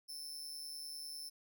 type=tone with amplitude modulation; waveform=sawtooth; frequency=5290 Hz; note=E8; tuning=5 cents sharp; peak=-39 dBFS; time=0.08-1.3 s; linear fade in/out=20 ms; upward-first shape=sine; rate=150 Hz; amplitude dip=60%; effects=none